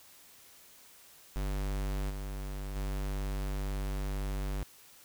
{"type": "tone with level steps", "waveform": "square", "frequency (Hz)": 49, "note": "G1", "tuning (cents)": 0, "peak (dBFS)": [-32, -37, -33], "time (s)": [1.36, 4.63], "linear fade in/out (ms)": 0, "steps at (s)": [2.09, 2.75], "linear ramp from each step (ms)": 20, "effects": ["white hiss -57 dBFS RMS until 5.04 s"]}